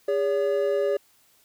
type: tone pair together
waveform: triangle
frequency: 407.1 / 568 Hz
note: G#4 / C#5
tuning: -35 / +42 cents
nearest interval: tritone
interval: 577 cents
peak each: -22 dBFS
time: 0.08-0.97 s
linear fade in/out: 5 ms
effects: white hiss -61 dBFS RMS until 1.44 s